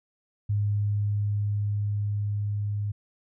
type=tone with level ramp; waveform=sine; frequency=103.1 Hz; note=G#2; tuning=12 cents flat; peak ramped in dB=-22 to -26 dBFS; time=0.49-2.92 s; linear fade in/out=10 ms; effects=none